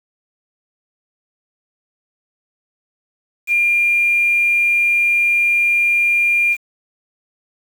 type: tone with quantisation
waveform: sine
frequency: 2400 Hz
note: D7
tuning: 37 cents sharp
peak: -12 dBFS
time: 3.47-6.57 s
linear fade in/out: 50 ms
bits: 6
effects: none